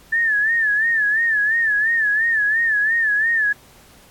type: tone with vibrato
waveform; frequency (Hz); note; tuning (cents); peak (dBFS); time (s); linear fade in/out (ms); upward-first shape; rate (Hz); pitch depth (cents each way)
sine; 1760; A6; 0; -15; 0.12-3.53; 10; sine; 2.9; 100
effects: pink hiss -49 dBFS RMS until 4.1 s + AAC 64 kbps